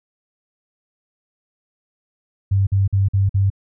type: tone bursts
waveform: sine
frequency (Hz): 98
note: G2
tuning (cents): 0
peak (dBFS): -13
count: 5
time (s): 2.51-3.502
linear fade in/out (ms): 10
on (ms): 160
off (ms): 48
effects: none

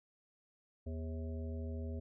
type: harmonic tone with a mistuned harmonic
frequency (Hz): 81.1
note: E2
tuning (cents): -28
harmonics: 1 / 3 / 5 / 7 / 8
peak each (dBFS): -39 / -46 / -51 / -53 / -56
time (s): 0.86-2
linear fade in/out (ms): 10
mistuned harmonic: 7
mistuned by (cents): -83
effects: none

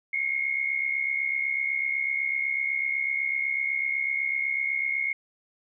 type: tone pair together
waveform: sine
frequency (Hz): 2149 / 2217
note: C7 / C#7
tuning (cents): +46 / 0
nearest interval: minor second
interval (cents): 54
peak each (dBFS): -26 / -30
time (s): 0.13-5.13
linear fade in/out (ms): 5
effects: none

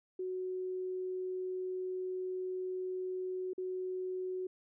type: tone with dropouts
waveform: sine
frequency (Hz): 370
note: F#4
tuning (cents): 0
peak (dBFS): -35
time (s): 0.19-4.47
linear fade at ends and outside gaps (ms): 5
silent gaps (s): 3.534-3.579
effects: none

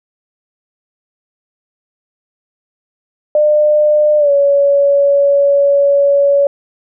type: tone with pitch glide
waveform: sine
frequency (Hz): 601 to 564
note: D5 to C#5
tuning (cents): +40 to +30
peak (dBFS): -7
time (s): 3.35-6.47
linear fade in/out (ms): 2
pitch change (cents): -110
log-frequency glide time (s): 4.18-4.31
effects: none

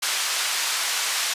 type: band-pass noise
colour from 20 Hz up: white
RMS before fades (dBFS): -25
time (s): 0.02-1.34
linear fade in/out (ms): 10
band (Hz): 930 to 6900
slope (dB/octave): 12
effects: resampled to 32000 Hz

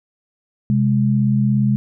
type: tone pair together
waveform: sine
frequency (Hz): 129.78 / 206.9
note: C3 / G#3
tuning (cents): -14 / -6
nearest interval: minor sixth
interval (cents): 808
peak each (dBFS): -16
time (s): 0.7-1.76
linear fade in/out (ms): 0
effects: none

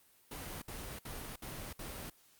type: noise bursts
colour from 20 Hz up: pink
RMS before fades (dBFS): -44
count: 5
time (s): 0.31-2.1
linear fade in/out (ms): 5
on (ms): 310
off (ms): 60
effects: white hiss -66 dBFS RMS until 2.39 s + Opus 32 kbps

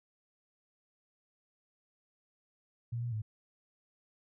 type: tone with pitch steps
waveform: sine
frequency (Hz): 118 / 120 / 108.4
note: A#2 / B2 / A2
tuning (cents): +22 / -49 / -25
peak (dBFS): -33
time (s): 2.92-3.22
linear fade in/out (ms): 10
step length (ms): 100
effects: none

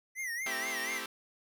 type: tone with vibrato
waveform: square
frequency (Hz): 1975.5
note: B6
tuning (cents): 0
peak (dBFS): -35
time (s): 0.15-1.02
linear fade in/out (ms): 50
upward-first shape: sine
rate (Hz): 4.2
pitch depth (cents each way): 130
type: chord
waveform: 5% pulse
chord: A minor seventh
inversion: none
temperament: equal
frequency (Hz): 220 / 261.6 / 329.6 / 392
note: A3 / C4 / E4 / G4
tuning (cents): 0 / 0 / 0 / 0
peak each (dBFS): -33 / -32 / -33 / -30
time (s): 0.46-1.06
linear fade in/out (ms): 2
effects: none

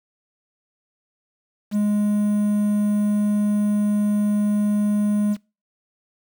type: tone with quantisation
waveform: triangle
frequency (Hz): 207.7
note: G#3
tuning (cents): 0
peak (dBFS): -15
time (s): 1.71-5.37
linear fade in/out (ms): 50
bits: 7
effects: noise-tail reverb RT60 0.3 s tail -24 dB re dry

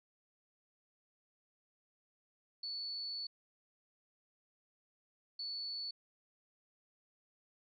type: tone bursts at uneven times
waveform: sine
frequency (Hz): 4447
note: C#8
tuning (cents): +5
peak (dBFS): -39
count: 2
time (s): 2.63-3.27 / 5.39-5.91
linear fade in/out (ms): 5
effects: none

